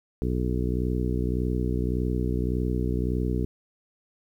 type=harmonic tone; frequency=61.74 Hz; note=B1; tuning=in tune; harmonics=1 / 2 / 3 / 4 / 5 / 6 / 7; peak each=-27 / -30 / -32 / -33 / -34 / -35 / -35 dBFS; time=0.22-3.45 s; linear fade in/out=0 ms; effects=10-bit